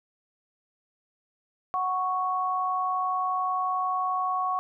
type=tone pair together; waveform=sine; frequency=740 / 1108.7 Hz; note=F#5 / C#6; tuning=0 / 0 cents; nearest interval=perfect fifth; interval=700 cents; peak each=-29 / -26 dBFS; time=1.74-4.59 s; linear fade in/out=0 ms; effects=none